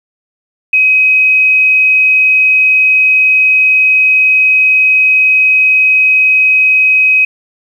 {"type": "tone", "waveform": "sine", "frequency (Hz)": 2531, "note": "D#7", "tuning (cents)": 29, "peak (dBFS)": -5, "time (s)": [0.73, 7.25], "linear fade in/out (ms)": 5, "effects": ["7-bit"]}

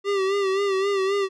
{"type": "tone with vibrato", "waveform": "square", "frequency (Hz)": 392, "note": "G4", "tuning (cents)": 0, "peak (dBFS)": -21, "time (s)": [0.04, 1.29], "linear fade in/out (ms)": 50, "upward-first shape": "sine", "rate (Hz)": 3.8, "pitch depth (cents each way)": 57, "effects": ["low-pass 5000 Hz 12 dB/octave"]}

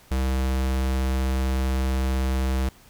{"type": "tone", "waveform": "square", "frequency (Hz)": 65.41, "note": "C2", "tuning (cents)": 0, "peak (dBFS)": -22, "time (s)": [0.11, 2.69], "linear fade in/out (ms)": 5, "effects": ["pink hiss -53 dBFS RMS until 2.89 s"]}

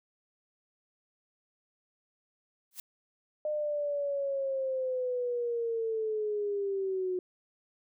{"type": "noise with exponential growth", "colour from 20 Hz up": "blue", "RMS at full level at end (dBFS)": -36, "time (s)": [2.71, 2.8], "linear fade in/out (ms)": 2, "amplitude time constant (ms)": 18}
{"type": "linear sweep", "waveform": "sine", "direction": "down", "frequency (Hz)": [608, 362.4], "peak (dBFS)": -29, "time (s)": [3.45, 7.19], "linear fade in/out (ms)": 2}
{"effects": []}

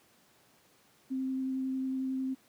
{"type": "tone with vibrato", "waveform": "sine", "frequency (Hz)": 262.7, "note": "C4", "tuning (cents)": 7, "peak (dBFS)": -30, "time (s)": [1.1, 2.35], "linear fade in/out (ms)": 20, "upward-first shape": "sine", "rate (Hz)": 11, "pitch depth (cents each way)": 9, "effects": ["pink hiss -64 dBFS RMS until 2.48 s", "high-pass 150 Hz 12 dB/octave"]}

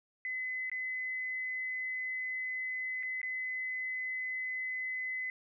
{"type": "tone with dropouts", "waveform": "sine", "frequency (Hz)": 2026, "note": "B6", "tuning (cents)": 44, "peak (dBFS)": -34, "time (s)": [0.25, 5.3], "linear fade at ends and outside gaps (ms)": 1, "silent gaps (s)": [[0.698, 0.716], [3.028, 3.032], [3.216, 3.23]], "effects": []}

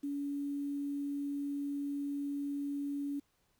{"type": "tone with quantisation", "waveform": "sine", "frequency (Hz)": 284, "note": "C#4", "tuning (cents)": 42, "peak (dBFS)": -34, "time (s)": [0.03, 3.2], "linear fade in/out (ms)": 10, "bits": 10, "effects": ["pink hiss -75 dBFS RMS until 3.59 s"]}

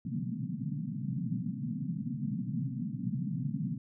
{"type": "band-pass noise", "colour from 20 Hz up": "pink", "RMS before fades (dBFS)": -35, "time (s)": [0.05, 3.78], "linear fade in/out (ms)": 5, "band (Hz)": [120, 260], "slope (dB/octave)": 96, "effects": []}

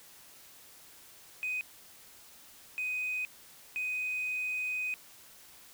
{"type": "tone bursts at uneven times", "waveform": "sine", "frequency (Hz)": 2503, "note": "D#7", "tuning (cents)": 10, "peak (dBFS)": -30, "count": 3, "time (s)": [[1.43, 1.61], [2.78, 3.25], [3.76, 4.94]], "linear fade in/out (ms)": 0, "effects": ["tanh soft clip ceiling -28 dBFS", "white hiss -55 dBFS RMS until 5.73 s"]}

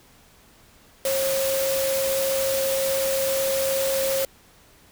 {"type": "tone in noise", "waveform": "sine", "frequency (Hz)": 539, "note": "C#5", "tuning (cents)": -49, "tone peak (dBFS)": -22, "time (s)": [1.05, 4.25], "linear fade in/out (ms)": 2, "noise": "white", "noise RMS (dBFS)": -28, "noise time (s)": [1.05, 4.25], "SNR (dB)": 3, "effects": ["pink hiss -54 dBFS RMS until 4.91 s"]}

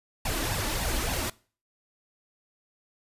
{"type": "noise with flanger", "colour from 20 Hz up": "pink", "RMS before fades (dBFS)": -29, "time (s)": [0.25, 1.3], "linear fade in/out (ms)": 5, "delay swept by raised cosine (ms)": [1.1, 3.5], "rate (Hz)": 3.5, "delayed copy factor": 0.7, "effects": ["noise-tail reverb RT60 0.4 s tail -22 dB re dry", "resampled to 32000 Hz"]}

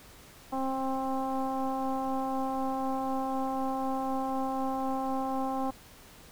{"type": "tone with frequency modulation", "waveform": "sine", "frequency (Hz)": 530, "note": "C5", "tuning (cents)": 22, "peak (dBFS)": -28, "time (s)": [0.52, 5.71], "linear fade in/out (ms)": 10, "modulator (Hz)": 264, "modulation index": 1.8, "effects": ["pink hiss -53 dBFS RMS until 6.31 s"]}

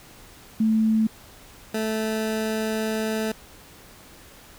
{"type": "tone pair in turn", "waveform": ["sine", "20% pulse"], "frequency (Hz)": [220, 219], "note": ["A3", "A3"], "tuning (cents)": [0, -8], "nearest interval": "unison", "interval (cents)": 8, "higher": "first", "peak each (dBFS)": [-17, -19], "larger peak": "first", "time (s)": [[0.6, 1.07], [1.74, 3.32]], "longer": "second", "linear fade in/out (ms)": 5, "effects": ["pink hiss -48 dBFS RMS until 4.58 s"]}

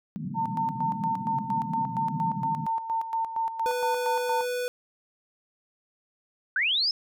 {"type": "band-pass noise", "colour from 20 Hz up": "white", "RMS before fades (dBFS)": -34, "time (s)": [0.16, 2.66], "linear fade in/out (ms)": 0, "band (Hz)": [130, 230], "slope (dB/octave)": 48}
{"type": "tone with tremolo", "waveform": "sine", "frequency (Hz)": 904, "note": "A5", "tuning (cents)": 47, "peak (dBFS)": -24, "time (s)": [0.34, 4.46], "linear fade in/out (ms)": 50, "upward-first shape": "square", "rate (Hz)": 4.3, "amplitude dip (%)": 65}
{"type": "tone", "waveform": "square", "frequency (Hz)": 493.9, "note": "B4", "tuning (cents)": 0, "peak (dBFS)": -28, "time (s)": [3.66, 4.68], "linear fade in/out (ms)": 0}
{"type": "linear sweep", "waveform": "sine", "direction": "up", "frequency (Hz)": [1444, 5274], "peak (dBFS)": -22, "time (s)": [6.56, 6.91], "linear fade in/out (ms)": 2}
{"effects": []}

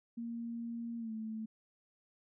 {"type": "tone with pitch glide", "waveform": "sine", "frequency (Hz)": [233.1, 220], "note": ["A#3", "A3"], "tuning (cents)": [0, 0], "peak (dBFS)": -38, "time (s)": [0.17, 1.46], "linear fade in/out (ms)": 10, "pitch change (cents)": -100, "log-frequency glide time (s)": [0.98, 1.12], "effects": []}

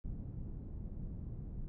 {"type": "low-pass noise", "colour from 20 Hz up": "pink", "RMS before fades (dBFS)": -43, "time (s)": [0.04, 1.68], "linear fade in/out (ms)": 0, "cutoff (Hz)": 180, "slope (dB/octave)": 12, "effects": []}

